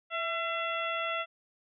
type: harmonic tone with a mistuned harmonic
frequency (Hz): 676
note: E5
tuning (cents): +43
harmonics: 1 / 2 / 3 / 4 / 5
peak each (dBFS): -36 / -34 / -38 / -37 / -41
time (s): 0.1-1.26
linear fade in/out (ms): 50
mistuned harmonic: 1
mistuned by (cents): -43
effects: none